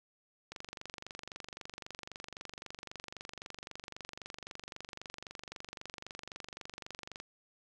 click train, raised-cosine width 0.2 ms, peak -26 dBFS, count 160, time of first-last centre 0.52-7.201 s, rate 23.8 Hz, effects none

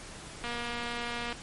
click train, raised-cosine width 0.3 ms, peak -20 dBFS, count 212, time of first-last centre 0.44-1.327 s, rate 238 Hz, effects pink hiss -45 dBFS RMS until 1.42 s + MP3 48 kbps

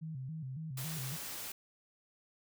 sine tone with vibrato, 144.4 Hz, D3, 29 cents flat, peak -39 dBFS, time 0.01-1.17 s, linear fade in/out 20 ms, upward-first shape square, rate 3.6 Hz, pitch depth 170 cents each way
white noise, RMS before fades -43 dBFS, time 0.77-1.52 s, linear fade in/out 5 ms
effects none

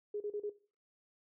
sine tone bursts, 415.7 Hz, G#4, 2 cents sharp, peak -35 dBFS, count 4, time 0.14-0.497 s, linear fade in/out 5 ms, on 63 ms, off 35 ms, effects noise-tail reverb RT60 0.4 s tail -17 dB re dry

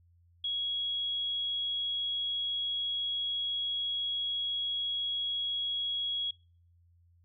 sine tone, 3322 Hz, G#7, in tune, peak -30 dBFS, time 0.44-6.31 s, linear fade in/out 5 ms, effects noise-tail reverb RT60 0.5 s tail -26 dB re dry + added 86 Hz sine -61 dBFS peak until 7.24 s

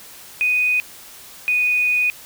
sine tone pair in turn, 2489 / 2478 Hz, D#7 / D#7, 0 / -8 cents, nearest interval unison, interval 8 cents, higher first, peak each -15 dBFS, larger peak neither, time 0.41-0.8 / 1.48-2.1 s, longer second, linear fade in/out 0 ms, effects white hiss -41 dBFS RMS until 2.25 s

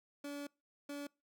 30% pulse tone bursts at uneven times, 286.6 Hz, D4, 42 cents flat, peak -39 dBFS, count 2, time 0.24-0.47 / 0.89-1.07 s, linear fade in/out 5 ms, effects noise-tail reverb RT60 0.3 s tail -26 dB re dry

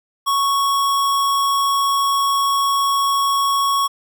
square tone, 1108.7 Hz, C#6, in tune, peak -16 dBFS, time 0.26-3.88 s, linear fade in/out 20 ms, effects 9-bit

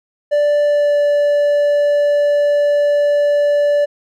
triangle tone with pitch glide, 586 to 581.6 Hz, D5 to D5, -4 to -17 cents, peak -9 dBFS, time 0.31-3.86 s, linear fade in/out 20 ms, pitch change -13 cents, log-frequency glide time 0.64-0.97 s, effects none

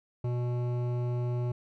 sine tone with hard clipping, 122.1 Hz, B2, 19 cents flat, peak -30 dBFS, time 0.24-1.52 s, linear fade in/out 5 ms, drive 13 dB, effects none

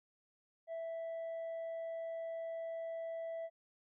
triangle tone with tanh clipping, 659.3 Hz, E5, in tune, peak -40 dBFS, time 0.67-3.5 s, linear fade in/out 50 ms, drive 7 dB, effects none

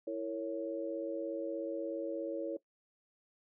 sine chord, A# diminished, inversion second, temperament equal with one note detuned, 329.6 / 457.6 / 554.4 Hz, E4 / A#4 / C#5, 0 / -32 / 0 cents, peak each -39 / -40 / -38 dBFS, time 0.07-2.57 s, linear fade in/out 5 ms, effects noise-tail reverb RT60 0.1 s tail -18 dB re dry

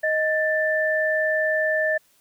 sine tone pair together, 625 / 1769.7 Hz, D#5 / A6, +8 / +10 cents, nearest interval octave + tritone, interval 1802 cents, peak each -22 dBFS, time 0.03-1.98 s, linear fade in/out 10 ms, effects white hiss -61 dBFS RMS until 2.2 s

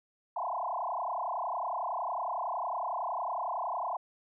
sine tone with frequency modulation, 857 Hz, A5, 46 cents flat, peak -31 dBFS, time 0.36-3.97 s, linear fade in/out 5 ms, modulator 30.9 Hz, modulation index 6.2, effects none

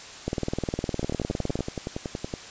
two click trains, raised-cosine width 2 ms, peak -13 / -16 dBFS, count 27 / 15, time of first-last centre 0.28-1.607 / 1.03-2.338 s, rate 19.6 / 10.7 Hz, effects white hiss -42 dBFS RMS until 2.5 s + resampled to 16000 Hz

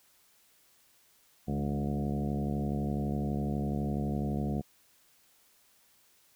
harmonic tone with a mistuned harmonic, 72 Hz, D2, 34 cents flat, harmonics 1 / 2 / 3 / 4 / 5 / 6 / 7 / 8 / 9 / 10, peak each -37 / -34 / -33 / -40 / -43 / -44 / -46 / -49 / -50 / -44 dBFS, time 1.47-4.62 s, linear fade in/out 20 ms, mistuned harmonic 3, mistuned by -39 cents, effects white hiss -65 dBFS RMS until 6.35 s

